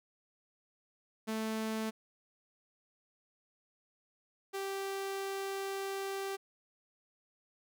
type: tone pair in turn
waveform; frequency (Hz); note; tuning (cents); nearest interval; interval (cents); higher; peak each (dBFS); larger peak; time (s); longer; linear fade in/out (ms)
sawtooth; 220 / 390.8; A3 / G4; 0 / -5; minor seventh; 995; second; -30 / -32; first; 1.27-1.91 / 4.53-6.37; second; 20
effects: none